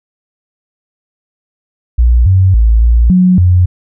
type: tone with pitch steps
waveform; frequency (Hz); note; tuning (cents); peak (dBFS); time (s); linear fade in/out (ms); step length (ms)
sine; 59.6 / 94.1 / 55.6 / 58 / 182.7 / 89.9; A#1 / F#2 / A1 / A#1 / F#3 / F#2; +39 / +30 / +19 / -8 / -22 / -49; -4; 1.98-3.66; 10; 280
effects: none